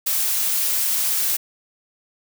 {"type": "noise", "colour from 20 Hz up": "blue", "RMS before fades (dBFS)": -21, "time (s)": [0.06, 1.37], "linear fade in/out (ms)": 10, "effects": []}